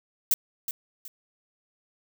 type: noise with echo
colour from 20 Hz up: violet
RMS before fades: -21 dBFS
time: 0.31-0.34 s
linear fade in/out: 2 ms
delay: 370 ms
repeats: 2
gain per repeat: -10 dB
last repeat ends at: 1.08 s
effects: none